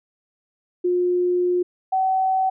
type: tone pair in turn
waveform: sine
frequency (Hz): 357.2 / 758.8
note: F4 / F#5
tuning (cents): +39 / +43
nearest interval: octave + minor second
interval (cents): 1304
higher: second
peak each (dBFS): -17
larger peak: neither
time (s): 0.84-1.63 / 1.92-2.5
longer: first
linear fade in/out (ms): 10
effects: none